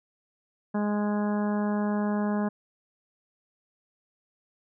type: harmonic tone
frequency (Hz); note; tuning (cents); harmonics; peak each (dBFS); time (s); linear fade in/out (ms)
207.7; G#3; 0; 1 / 2 / 3 / 4 / 5 / 6 / 7 / 8; -25 / -35 / -35 / -37 / -39 / -46 / -45 / -44; 0.74-2.49; 10
effects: none